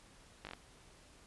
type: slowing click train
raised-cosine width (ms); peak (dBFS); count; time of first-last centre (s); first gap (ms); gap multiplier
0.3; -28; 5; 0.45-0.534; 19; 1.07
effects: pink hiss -61 dBFS RMS until 1.26 s + resampled to 24000 Hz